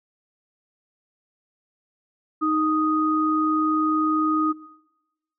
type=tone pair together; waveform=sine; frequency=311.1 / 1244.5 Hz; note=D#4 / D#6; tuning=0 / 0 cents; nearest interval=2 octaves; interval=2400 cents; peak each=-22 dBFS; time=2.41-4.53 s; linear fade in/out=20 ms; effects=noise-tail reverb RT60 1.0 s tail -19 dB re dry